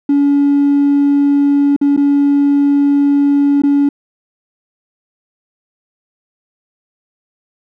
triangle tone with dropouts, 283.9 Hz, C#4, 41 cents sharp, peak -5 dBFS, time 0.09-3.89 s, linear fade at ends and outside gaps 5 ms, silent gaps 1.764-1.813 / 1.965-1.974 / 3.62-3.635 s, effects tanh soft clip ceiling -4 dBFS

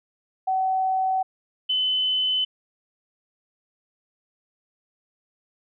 sine tone pair in turn, 757 / 3028 Hz, F#5 / F#7, +39 / +39 cents, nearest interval 2 octaves, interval 2400 cents, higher second, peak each -20 dBFS, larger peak neither, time 0.47-1.23 / 1.69-2.45 s, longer neither, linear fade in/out 10 ms, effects none

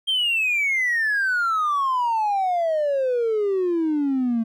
triangle exponential sweep, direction down, 3200 to 222.8 Hz, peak -16 dBFS, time 0.07-4.44 s, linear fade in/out 20 ms, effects tanh soft clip ceiling -15 dBFS

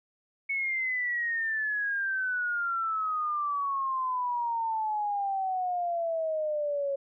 sine exponential sweep, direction down, 2217 to 550 Hz, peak -27 dBFS, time 0.49-6.96 s, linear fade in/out 10 ms, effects none

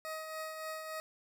20% pulse tone with tremolo, 631 Hz, D#5, 24 cents sharp, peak -33 dBFS, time 0.05-1 s, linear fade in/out 0 ms, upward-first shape triangle, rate 3.5 Hz, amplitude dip 45%, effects none

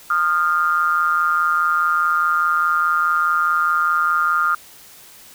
triangle ring-modulated tone, 82.41 Hz, E2, in tune, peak -10 dBFS, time 0.1-4.55 s, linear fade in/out 5 ms, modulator 1310 Hz, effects white hiss -44 dBFS RMS until 5.34 s

